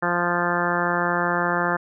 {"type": "harmonic tone", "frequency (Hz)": 174.61, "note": "F3", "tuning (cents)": 0, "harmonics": [1, 2, 3, 4, 5, 6, 7, 8, 9, 10], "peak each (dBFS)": [-29, -29, -29, -29, -29, -29, -29, -29, -29, -29], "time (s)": [0.02, 1.77], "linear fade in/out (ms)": 10, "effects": []}